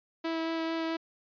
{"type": "tone with vibrato", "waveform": "sawtooth", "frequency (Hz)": 326.6, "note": "E4", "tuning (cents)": -16, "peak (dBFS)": -26, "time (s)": [0.24, 0.97], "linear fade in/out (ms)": 10, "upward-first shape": "sine", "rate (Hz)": 4.5, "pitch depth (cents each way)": 9, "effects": ["resampled to 11025 Hz"]}